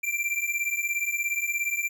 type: beating tone pair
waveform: square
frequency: 2349 / 2366 Hz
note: D7 / D7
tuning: 0 / +12 cents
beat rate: 17 Hz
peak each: -30 / -29 dBFS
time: 0.03-1.89 s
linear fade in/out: 10 ms
effects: none